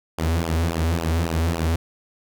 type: tone with flanger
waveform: sawtooth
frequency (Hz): 82.41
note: E2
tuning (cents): 0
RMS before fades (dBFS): -22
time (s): 0.18-1.76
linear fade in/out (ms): 5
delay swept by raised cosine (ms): 0.48 to 6.48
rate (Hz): 3.6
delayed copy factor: -0.75
effects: none